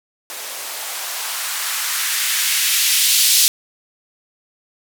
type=noise with band-pass filter sweep; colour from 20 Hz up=violet; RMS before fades=-19 dBFS; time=0.3-3.48 s; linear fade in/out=0 ms; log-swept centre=480 to 3800 Hz; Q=1.2; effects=none